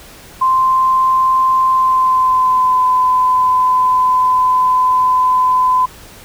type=tone with pitch glide; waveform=sine; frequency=1042 to 1014.1 Hz; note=C6 to B5; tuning=-7 to +46 cents; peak=-9 dBFS; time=0.41-5.86 s; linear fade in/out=10 ms; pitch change=-47 cents; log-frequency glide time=1.69-2.84 s; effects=pink hiss -38 dBFS RMS until 6.24 s